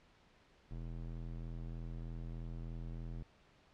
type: tone with band-pass filter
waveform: square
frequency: 41.62 Hz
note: E1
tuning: 17 cents sharp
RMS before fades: -44 dBFS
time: 0.71-3.23 s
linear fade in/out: 0 ms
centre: 120 Hz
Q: 0.69
effects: pink hiss -67 dBFS RMS until 3.73 s + low-pass 4000 Hz 12 dB/octave